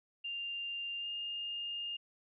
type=tone with pitch glide; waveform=sine; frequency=2794 to 2823 Hz; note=F7 to F7; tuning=0 to +18 cents; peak=-37 dBFS; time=0.24-1.97 s; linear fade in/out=10 ms; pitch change=+18 cents; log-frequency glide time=0.99-1.07 s; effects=none